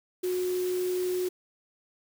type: tone in noise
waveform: sine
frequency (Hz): 364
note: F#4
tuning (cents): -28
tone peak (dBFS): -26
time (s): 0.23-1.29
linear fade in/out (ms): 10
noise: white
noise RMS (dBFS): -42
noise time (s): 0.23-1.29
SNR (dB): +13
effects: none